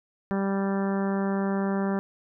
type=harmonic tone; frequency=196 Hz; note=G3; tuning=in tune; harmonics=1 / 2 / 3 / 4 / 5 / 6 / 7 / 8 / 9; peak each=-25 / -31 / -35 / -37 / -39 / -41 / -42 / -43 / -44 dBFS; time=0.31-1.99 s; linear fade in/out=0 ms; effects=none